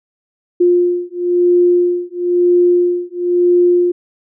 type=beating tone pair; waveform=sine; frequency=352.7 / 353.7 Hz; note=F4 / F4; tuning=+17 / +22 cents; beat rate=1 Hz; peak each=-13 dBFS; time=0.6-3.92 s; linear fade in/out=10 ms; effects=none